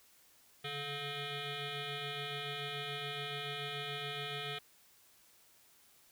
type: tone with frequency modulation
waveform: sine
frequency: 1856 Hz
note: A#6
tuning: 8 cents flat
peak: -36 dBFS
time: 0.64-4.59 s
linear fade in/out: 10 ms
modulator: 285 Hz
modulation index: 6.4
effects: tanh soft clip ceiling -36 dBFS + white hiss -65 dBFS RMS until 6.11 s